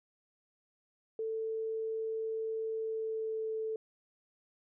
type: tone with pitch glide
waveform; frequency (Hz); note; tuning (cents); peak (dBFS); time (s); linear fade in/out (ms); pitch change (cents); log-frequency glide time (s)
sine; 443.9 to 440.3; A4 to A4; +15 to +1; -33; 1.19-3.76; 2; -14; 2.74-3.52
effects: none